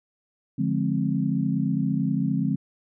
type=chord; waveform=sine; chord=D half-diminished seventh; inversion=none; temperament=just; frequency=146.83 / 176.2 / 211.4 / 264.3 Hz; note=D3 / F3 / Ab3 / C4; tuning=0 / +16 / +31 / +18 cents; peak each=-27 / -27 / -27 / -27 dBFS; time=0.58-2.56 s; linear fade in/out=10 ms; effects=none